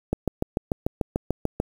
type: click train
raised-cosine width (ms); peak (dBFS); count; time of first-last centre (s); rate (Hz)
2; -9; 11; 0.13-1.601; 6.8
effects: 7-bit